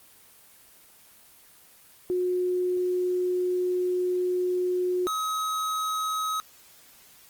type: tone pair in turn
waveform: sine / square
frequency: 362.2 / 1271.9 Hz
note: F#4 / D#6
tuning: -37 / +38 cents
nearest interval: octave + minor seventh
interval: 2175 cents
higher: second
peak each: -23 / -27 dBFS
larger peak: first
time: 2.1-5.07 / 5.07-6.4 s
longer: first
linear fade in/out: 0 ms
effects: white hiss -54 dBFS RMS until 7.29 s + Opus 24 kbps